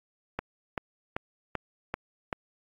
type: click train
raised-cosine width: 0.5 ms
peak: -15 dBFS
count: 6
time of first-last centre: 0.39-2.328 s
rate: 2.58 Hz
effects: AAC 64 kbps

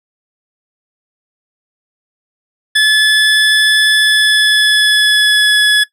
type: tone with pitch glide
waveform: 25% pulse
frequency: 1726 to 1698.3 Hz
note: A6 to G#6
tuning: -34 to +38 cents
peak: -3 dBFS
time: 2.75-5.84 s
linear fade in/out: 10 ms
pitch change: -28 cents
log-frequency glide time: 3.93-5.55 s
effects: noise-tail reverb RT60 0.1 s tail -19 dB re dry + low-pass 9000 Hz 12 dB/octave

